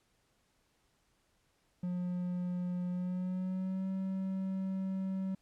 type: tone with pitch glide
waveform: triangle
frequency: 178.8 to 190.53 Hz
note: F3 to G3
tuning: +41 to -49 cents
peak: -31 dBFS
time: 1.83-5.35 s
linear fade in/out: 5 ms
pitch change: +110 cents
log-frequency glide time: 2.89-3.88 s
effects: pink hiss -74 dBFS RMS until 5.41 s + low-pass 11000 Hz 12 dB/octave